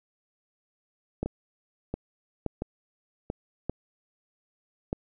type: two click trains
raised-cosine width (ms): 2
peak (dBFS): -17 / -15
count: 4 / 4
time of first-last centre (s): 1.26-3.301 / 1.23-4.929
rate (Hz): 1.47 / 0.811
effects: none